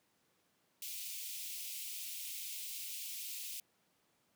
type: high-pass noise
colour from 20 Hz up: white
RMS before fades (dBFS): -44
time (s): 0.82-3.6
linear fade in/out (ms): 2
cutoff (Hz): 2300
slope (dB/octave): 48
effects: pink hiss -75 dBFS RMS until 4.35 s + high-pass 150 Hz 12 dB/octave